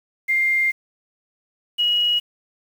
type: tone pair in turn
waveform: sine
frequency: 2106 / 2901 Hz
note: C7 / F#7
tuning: +11 / -35 cents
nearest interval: tritone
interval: 554 cents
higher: second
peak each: -16 dBFS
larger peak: neither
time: 0.28-0.72 / 1.78-2.2 s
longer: first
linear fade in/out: 20 ms
effects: 7-bit